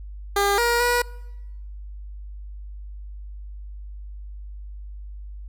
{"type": "tone with pitch steps", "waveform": "15% pulse", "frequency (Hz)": [402.2, 474.2, 484.3], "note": ["G4", "A#4", "B4"], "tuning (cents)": [44, 30, -34], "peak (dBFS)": -12, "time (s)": [0.36, 1.02], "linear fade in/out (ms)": 5, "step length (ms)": 220, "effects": ["noise-tail reverb RT60 1.0 s tail -24 dB re dry", "added 50 Hz sine -34 dBFS peak until 5.48 s"]}